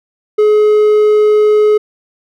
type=tone; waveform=triangle; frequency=423.6 Hz; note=G#4; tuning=34 cents sharp; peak=-4 dBFS; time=0.38-1.78 s; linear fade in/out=10 ms; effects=none